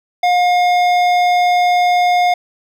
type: tone with hard clipping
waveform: sine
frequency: 714 Hz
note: F5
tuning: 38 cents sharp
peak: -12 dBFS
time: 0.23-2.34 s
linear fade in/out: 5 ms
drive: 12 dB
effects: none